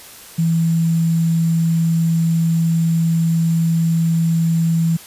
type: tone with sample-and-hold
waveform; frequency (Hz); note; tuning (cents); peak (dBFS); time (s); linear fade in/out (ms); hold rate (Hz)
sine; 164.81; E3; 0; -13; 0.38-4.97; 10; 7350
effects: white hiss -39 dBFS RMS until 5.06 s + resampled to 32000 Hz